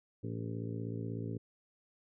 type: harmonic tone with a mistuned harmonic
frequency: 56.3 Hz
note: A1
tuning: 40 cents sharp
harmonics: 2 / 3 / 4 / 5 / 6 / 7 / 8 / 9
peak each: -39 / -44 / -46 / -44 / -57 / -47 / -49 / -56 dBFS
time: 0.23-1.38 s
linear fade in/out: 10 ms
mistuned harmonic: 6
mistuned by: +88 cents
effects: none